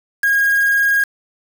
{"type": "tone with quantisation", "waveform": "sine", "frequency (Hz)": 1633, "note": "G#6", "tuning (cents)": -30, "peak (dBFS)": -12, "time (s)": [0.23, 1.04], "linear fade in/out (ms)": 5, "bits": 4, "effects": []}